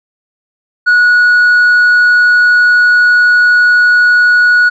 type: tone with tanh clipping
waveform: sine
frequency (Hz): 1461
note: F#6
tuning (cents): -22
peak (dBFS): -5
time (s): 0.86-4.7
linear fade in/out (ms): 20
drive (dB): 2
effects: none